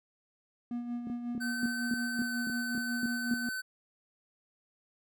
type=tone with tremolo; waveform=triangle; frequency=240 Hz; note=B3; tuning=49 cents flat; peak=-30 dBFS; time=0.71-3.49 s; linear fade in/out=2 ms; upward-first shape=sine; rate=5.5 Hz; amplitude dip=50%
type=tone bursts; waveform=sine; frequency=236.9 Hz; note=A#3; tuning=28 cents sharp; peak=-29 dBFS; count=9; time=1.07-3.34 s; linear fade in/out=2 ms; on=30 ms; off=250 ms
type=tone with pitch glide; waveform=square; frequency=1532 to 1520.5 Hz; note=G6 to F#6; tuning=-40 to +47 cents; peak=-35 dBFS; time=1.4-3.62 s; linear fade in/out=20 ms; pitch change=-13 cents; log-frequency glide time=2.17-2.32 s
effects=none